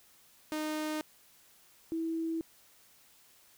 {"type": "tone pair in turn", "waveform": ["sawtooth", "sine"], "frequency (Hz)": [307.7, 326.6], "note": ["D#4", "E4"], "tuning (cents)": [-19, -16], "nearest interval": "minor second", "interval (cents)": 103, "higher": "second", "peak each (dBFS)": [-29, -31], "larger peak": "first", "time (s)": [[0.52, 1.01], [1.92, 2.41]], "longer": "neither", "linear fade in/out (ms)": 0, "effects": ["white hiss -62 dBFS RMS until 3.57 s"]}